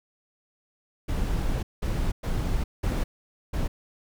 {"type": "noise bursts at uneven times", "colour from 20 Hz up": "brown", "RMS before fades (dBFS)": -26, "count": 5, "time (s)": [[1.08, 1.63], [1.82, 2.12], [2.23, 2.64], [2.83, 3.04], [3.53, 3.68]], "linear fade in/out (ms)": 10, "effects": []}